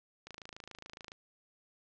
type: click train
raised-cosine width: 0.2 ms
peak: -29 dBFS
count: 24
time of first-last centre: 0.27-1.119 s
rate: 27.1 Hz
effects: low-pass 7000 Hz 12 dB/octave